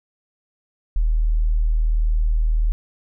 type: tone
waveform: sine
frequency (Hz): 39.27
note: D#1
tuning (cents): +17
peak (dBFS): -15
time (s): 0.96-2.72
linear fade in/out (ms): 0
effects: none